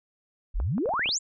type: exponential sweep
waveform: sine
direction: up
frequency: 32.09 to 7800 Hz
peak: -24 dBFS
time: 0.54-1.19 s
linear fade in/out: 20 ms
type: clicks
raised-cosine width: 1 ms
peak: -24 dBFS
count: 8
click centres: 0.601 / 0.781 / 0.858 / 0.891 / 0.938 / 0.994 / 1.059 / 1.09 s
effects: none